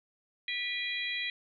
harmonic tone with a mistuned harmonic, 656 Hz, E5, 9 cents flat, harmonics 3 / 4 / 5 / 6, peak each -36 / -37 / -38 / -39 dBFS, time 0.48-1.3 s, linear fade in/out 2 ms, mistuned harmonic 4, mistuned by -140 cents, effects none

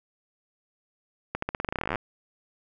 accelerating click train, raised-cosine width 0.5 ms, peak -13 dBFS, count 21, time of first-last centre 1.35-1.957 s, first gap 74 ms, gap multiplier 0.89, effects none

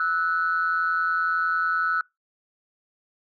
sine tone pair together, 1309.1 / 1480 Hz, E6 / F#6, -12 / 0 cents, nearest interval major second, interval 212 cents, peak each -23 dBFS, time 0-2.01 s, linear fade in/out 2 ms, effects noise-tail reverb RT60 0.2 s tail -25 dB re dry + tanh soft clip ceiling -14 dBFS

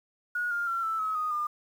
sine tone with pitch steps, 1449 / 1405.3 / 1362.9 / 1321.8 / 1282 / 1243.3 / 1205.9 Hz, F#6 / F6 / F6 / E6 / E6 / D#6 / D6, -37 / +10 / -43 / +4 / -49 / -2 / +45 cents, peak -27 dBFS, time 0.35-1.47 s, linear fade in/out 5 ms, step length 160 ms, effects 9-bit

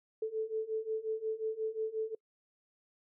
sine beating tone pair, 436.4 / 442 Hz, A4 / A4, -14 / +8 cents, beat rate 5.6 Hz, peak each -37 / -35 dBFS, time 0.22-2.15 s, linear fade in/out 5 ms, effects noise-tail reverb RT60 0.1 s tail -26 dB re dry

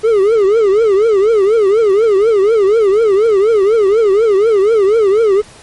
triangle tone with vibrato, 420 Hz, G#4, 19 cents sharp, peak -5 dBFS, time 0.03-5.42 s, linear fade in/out 20 ms, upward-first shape triangle, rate 4.1 Hz, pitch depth 200 cents each way, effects pink hiss -39 dBFS RMS until 5.62 s + MP3 48 kbps

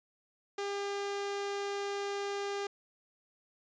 sawtooth tone, 401.6 Hz, G4, 42 cents sharp, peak -30 dBFS, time 0.58-2.67 s, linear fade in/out 5 ms, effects resampled to 16000 Hz

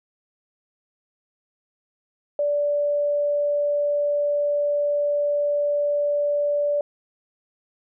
sine tone, 582 Hz, D5, 16 cents flat, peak -19 dBFS, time 2.39-6.81 s, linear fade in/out 2 ms, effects none

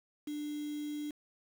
sine tone with quantisation, 296.8 Hz, D4, 18 cents sharp, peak -36 dBFS, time 0.27-1.11 s, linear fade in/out 5 ms, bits 8, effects none

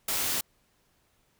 white noise, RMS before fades -29 dBFS, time 0.08-0.41 s, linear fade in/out 5 ms, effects pink hiss -69 dBFS RMS until 1.39 s

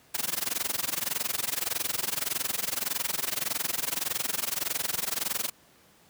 white noise with amplitude modulation, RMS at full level -27 dBFS, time 0.14-5.5 s, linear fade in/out 10 ms, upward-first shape sine, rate 21.7 Hz, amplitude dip 95%, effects pink hiss -59 dBFS RMS until 6.09 s + high-pass 100 Hz 12 dB/octave

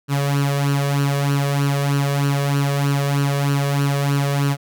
sawtooth tone with flanger, 141 Hz, C#3, 30 cents sharp, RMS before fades -19 dBFS, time 0.08-4.57 s, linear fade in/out 50 ms, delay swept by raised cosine 0.69 to 1.79 ms, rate 3.2 Hz, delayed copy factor +0.65, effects none

